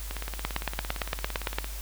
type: two click trains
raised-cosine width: 0.3 ms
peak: -18 / -11 dBFS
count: 28 / 11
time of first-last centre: 0.11-1.644 / 0.45-1.585 s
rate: 17.6 / 8.81 Hz
effects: added 50 Hz sine -35 dBFS peak until 1.81 s + white hiss -43 dBFS RMS until 1.81 s